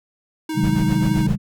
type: tone with vibrato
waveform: square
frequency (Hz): 312.9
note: D#4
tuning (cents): +10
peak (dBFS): -24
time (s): 0.49-1.27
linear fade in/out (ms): 5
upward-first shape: triangle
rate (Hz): 13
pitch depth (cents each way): 26
type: chord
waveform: sine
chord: Ab dominant seventh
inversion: first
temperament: just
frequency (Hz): 129.78 / 155.74 / 186.89 / 207.7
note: C3 / Eb3 / Gb3 / Ab3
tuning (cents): -14 / +2 / +18 / 0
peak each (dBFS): -22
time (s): 0.54-1.38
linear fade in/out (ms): 50
type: noise with tremolo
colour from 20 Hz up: brown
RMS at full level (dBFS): -25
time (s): 0.63-1.36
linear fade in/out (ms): 10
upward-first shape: sine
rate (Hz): 7.7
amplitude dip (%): 85
effects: none